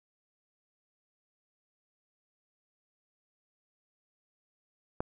click, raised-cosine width 1 ms, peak -17 dBFS, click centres 5.005 s, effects none

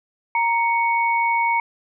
sine tone pair together, 932.3 / 2224 Hz, A#5 / C#7, 0 / +5 cents, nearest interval octave + minor third, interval 1505 cents, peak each -18 / -22 dBFS, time 0.35-1.6 s, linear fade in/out 2 ms, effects none

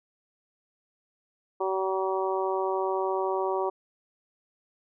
harmonic tone, 190.2 Hz, F#3, 48 cents sharp, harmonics 2 / 3 / 4 / 5 / 6, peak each -28 / -33 / -33 / -32 / -36 dBFS, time 1.6-3.7 s, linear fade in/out 10 ms, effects none

